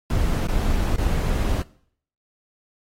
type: noise with dropouts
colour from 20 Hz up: brown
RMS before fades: -21 dBFS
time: 0.1-1.62 s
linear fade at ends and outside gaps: 2 ms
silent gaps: 0.472-0.484 / 0.961-0.982 s
effects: noise-tail reverb RT60 0.6 s tail -20 dB re dry + AAC 48 kbps